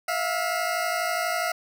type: tone pair together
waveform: 20% pulse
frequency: 656 / 708.2 Hz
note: E5 / F5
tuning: -9 / +24 cents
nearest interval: minor second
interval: 133 cents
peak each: -23 / -22 dBFS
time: 0.08-1.52 s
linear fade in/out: 5 ms
effects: none